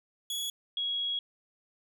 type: tone pair in turn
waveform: sawtooth / sine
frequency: 3367 / 3319 Hz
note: G#7 / G#7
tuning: +23 / -2 cents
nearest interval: unison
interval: 25 cents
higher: first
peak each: -29 / -29 dBFS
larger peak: neither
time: 0.3-0.5 / 0.77-1.19 s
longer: second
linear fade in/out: 2 ms
effects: none